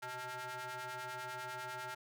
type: ring-modulated tone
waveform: sawtooth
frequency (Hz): 250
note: B3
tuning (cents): +21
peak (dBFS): -35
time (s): 0.02-1.95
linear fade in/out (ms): 10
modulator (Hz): 1130
effects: none